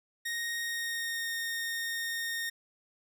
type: tone with pitch glide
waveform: sawtooth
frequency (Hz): 1864.7 to 1844.3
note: A#6 to A#6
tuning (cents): 0 to -19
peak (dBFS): -29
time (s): 0.25-2.5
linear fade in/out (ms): 10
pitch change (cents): -19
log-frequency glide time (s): 0.61-1.32
effects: none